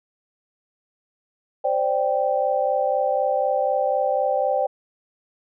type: chord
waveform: sine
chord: C suspended second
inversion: none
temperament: equal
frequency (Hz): 523.3 / 587.3 / 784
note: C5 / D5 / G5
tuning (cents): 0 / 0 / 0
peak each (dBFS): -23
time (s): 1.64-4.67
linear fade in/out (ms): 10
effects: none